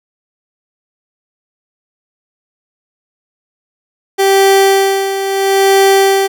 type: tone with tremolo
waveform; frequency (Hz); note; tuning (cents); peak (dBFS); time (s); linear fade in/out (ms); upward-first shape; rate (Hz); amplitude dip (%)
30% pulse; 390; G4; -9; -3; 4.18-6.28; 20; sine; 0.75; 65
effects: none